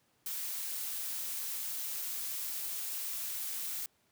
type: noise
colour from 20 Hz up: blue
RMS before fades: -38 dBFS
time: 0.26-3.86 s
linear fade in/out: 2 ms
effects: pink hiss -72 dBFS RMS until 4.11 s + high-pass 100 Hz 12 dB/octave